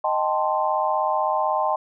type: chord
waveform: sine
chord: A half-diminished seventh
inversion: second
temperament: equal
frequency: 622.3 / 784 / 880 / 1046.5 Hz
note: Eb5 / G5 / A5 / C6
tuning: 0 / 0 / 0 / 0 cents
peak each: -25 dBFS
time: 0.04-1.76 s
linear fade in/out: 5 ms
effects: none